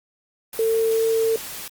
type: tone in noise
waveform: sine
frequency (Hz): 449.6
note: A4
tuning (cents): +37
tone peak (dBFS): -17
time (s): 0.59-1.36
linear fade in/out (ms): 2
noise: white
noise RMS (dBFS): -34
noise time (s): 0.53-1.68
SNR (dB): +14
effects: Opus 32 kbps